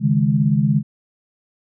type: chord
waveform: sine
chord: C# suspended second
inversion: none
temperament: equal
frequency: 138.59 / 155.56 / 207.7 Hz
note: C#3 / D#3 / G#3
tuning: 0 / 0 / 0 cents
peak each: -18 dBFS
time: 0-0.83 s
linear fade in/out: 50 ms
effects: none